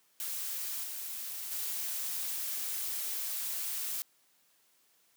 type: noise with level steps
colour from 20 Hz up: blue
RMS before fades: -37 / -40 / -36 dBFS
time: 0.2-4.02 s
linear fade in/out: 0 ms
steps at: 0.83 / 1.51 s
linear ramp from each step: 10 ms
effects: white hiss -69 dBFS RMS until 5.16 s + high-pass 150 Hz 12 dB/octave